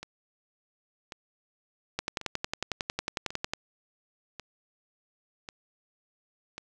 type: two click trains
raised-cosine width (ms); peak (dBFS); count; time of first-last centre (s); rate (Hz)
0.2; -22 / -12; 7 / 18; 0.03-6.58 / 1.99-3.535; 0.916 / 11
effects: none